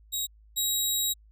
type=tone pair in turn; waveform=15% pulse; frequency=3810 / 3825 Hz; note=A#7 / A#7; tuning=+37 / +44 cents; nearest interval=unison; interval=7 cents; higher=second; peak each=-21 / -18 dBFS; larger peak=second; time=0.12-0.27 / 0.56-1.14 s; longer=second; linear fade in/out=20 ms; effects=added 53 Hz sine -53 dBFS peak until 1.31 s